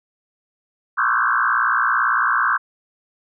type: tone with frequency modulation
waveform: sine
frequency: 1318.5 Hz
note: E6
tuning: in tune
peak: -15 dBFS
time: 0.97-2.58 s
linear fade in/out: 20 ms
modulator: 59 Hz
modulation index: 4.8
effects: none